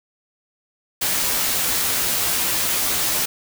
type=noise with comb filter; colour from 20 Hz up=white; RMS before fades=-21 dBFS; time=1.01-3.26 s; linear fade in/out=10 ms; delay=14 ms; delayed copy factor=-0.6; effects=none